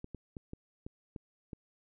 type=clicks; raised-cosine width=3 ms; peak=-29 dBFS; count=7; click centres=0.044 / 0.147 / 0.368 / 0.534 / 0.865 / 1.162 / 1.532 s; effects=none